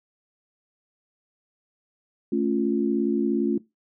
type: chord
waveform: sine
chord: A augmented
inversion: none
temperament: equal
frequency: 220 / 277.2 / 349.2 Hz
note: A3 / C#4 / E#4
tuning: 0 / 0 / 0 cents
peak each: -25 dBFS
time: 2.32-3.58 s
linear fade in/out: 5 ms
effects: noise-tail reverb RT60 0.2 s tail -20 dB re dry